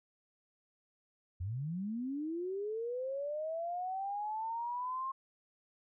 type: linear sweep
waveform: sine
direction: up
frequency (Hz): 82.41 to 1073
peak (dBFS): -35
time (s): 1.4-5.12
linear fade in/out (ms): 10
effects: none